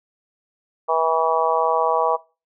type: harmonic tone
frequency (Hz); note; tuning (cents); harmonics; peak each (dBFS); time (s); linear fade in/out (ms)
162.2; E3; -28; 3 / 4 / 5 / 6 / 7; -23 / -23 / -23 / -23 / -23; 0.88-2.17; 20
effects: noise-tail reverb RT60 0.3 s tail -21 dB re dry